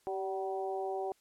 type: harmonic tone with a mistuned harmonic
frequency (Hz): 193.1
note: G3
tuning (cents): -26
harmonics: 2 / 3 / 4 / 5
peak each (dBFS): -36 / -42 / -37 / -50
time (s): 0.07-1.12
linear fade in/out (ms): 0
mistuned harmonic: 4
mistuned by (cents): -26
effects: white hiss -70 dBFS RMS until 1.2 s + low-pass 11000 Hz 12 dB/octave